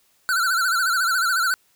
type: tone with vibrato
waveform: square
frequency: 1434 Hz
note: F6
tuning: 45 cents sharp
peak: -19 dBFS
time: 0.29-1.54 s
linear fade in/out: 0 ms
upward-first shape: sine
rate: 14 Hz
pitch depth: 120 cents each way
effects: white hiss -62 dBFS RMS until 1.75 s